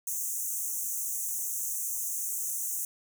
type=high-pass noise; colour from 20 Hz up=pink; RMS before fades=-33 dBFS; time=0.07-2.85 s; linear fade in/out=2 ms; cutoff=6100 Hz; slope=96 dB/octave; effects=none